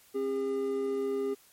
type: tone pair together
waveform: triangle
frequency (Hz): 268.3 / 404.3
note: C4 / G#4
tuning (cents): +44 / -46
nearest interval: perfect fifth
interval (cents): 710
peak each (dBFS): -34 / -27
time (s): 0.14-1.35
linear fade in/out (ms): 20
effects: white hiss -60 dBFS RMS until 1.52 s + MP3 64 kbps